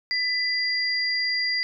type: tone pair together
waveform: sine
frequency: 1999 / 4779 Hz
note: B6 / D8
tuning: +20 / +29 cents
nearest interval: octave + minor third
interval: 1509 cents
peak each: -25 / -25 dBFS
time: 0.11-1.63 s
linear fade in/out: 0 ms
effects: none